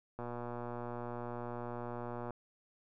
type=click train; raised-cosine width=1 ms; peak=-28 dBFS; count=255; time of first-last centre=0.19-2.307 s; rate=120 Hz; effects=none